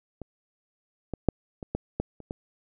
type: clicks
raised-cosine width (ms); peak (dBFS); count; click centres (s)
2; -24 / -18 / -6 / -23 / -14 / -13 / -30 / -19; 8; 0.217 / 1.137 / 1.287 / 1.628 / 1.75 / 2 / 2.203 / 2.309
effects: none

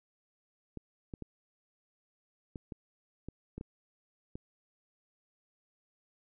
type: clicks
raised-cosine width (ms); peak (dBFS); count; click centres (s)
3; -28; 9; 0.773 / 1.138 / 1.223 / 2.558 / 2.722 / 3.286 / 3.58 / 3.611 / 4.355
effects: none

